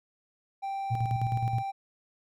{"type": "tone", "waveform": "triangle", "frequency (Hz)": 784, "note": "G5", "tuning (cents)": 0, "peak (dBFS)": -29, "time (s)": [0.62, 1.72], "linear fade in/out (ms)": 20}
{"type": "tone with tremolo", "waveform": "sine", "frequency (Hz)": 117.9, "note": "A#2", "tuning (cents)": 20, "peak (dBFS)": -25, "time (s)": [0.9, 1.63], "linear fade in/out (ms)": 20, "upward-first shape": "square", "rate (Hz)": 9.5, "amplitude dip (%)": 65}
{"effects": []}